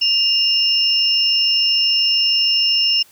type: tone pair together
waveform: sine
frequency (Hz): 2819 / 5314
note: F7 / E8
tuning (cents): +16 / +13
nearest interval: major seventh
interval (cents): 1097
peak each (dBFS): -16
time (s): 0.01-3.03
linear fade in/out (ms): 10
effects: white hiss -50 dBFS RMS until 3.11 s